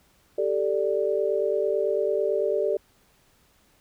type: chord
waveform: sine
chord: G suspended second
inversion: none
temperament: just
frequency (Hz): 392 / 441 / 588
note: G4 / A4 / D5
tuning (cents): 0 / +4 / +2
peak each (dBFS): -26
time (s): 0.38-2.77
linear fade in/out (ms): 5
effects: pink hiss -62 dBFS RMS until 3.8 s